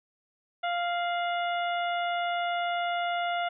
harmonic tone with a mistuned harmonic, 697 Hz, F5, 4 cents flat, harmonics 1 / 2 / 3 / 4 / 5, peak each -28 / -34 / -38 / -40 / -42 dBFS, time 0.63-3.49 s, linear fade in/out 10 ms, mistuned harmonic 4, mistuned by +58 cents, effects none

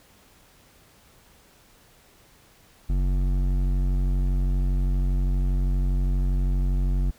sine tone with hard clipping, 46.25 Hz, F#1, in tune, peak -22 dBFS, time 2.89-7.11 s, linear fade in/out 10 ms, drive 11 dB, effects pink hiss -56 dBFS RMS until 7.18 s

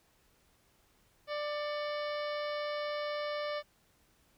harmonic tone with a mistuned harmonic, 592 Hz, D5, 14 cents sharp, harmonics 1 / 2 / 3 / 4 / 5 / 6 / 7 / 8 / 9, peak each -35 / -41 / -45 / -47 / -49 / -51 / -52 / -53 / -54 dBFS, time 1.27-3.63 s, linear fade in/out 50 ms, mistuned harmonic 4, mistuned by -90 cents, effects pink hiss -69 dBFS RMS until 4.37 s

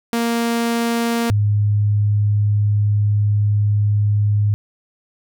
sawtooth / sine tone pair in turn, 233.1 / 103.83 Hz, A#3 / G#2, 0 / 0 cents, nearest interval octave + major second, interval 1400 cents, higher first, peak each -13 dBFS, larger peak neither, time 0.13-1.3 / 1.3-4.54 s, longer second, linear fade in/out 0 ms, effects none

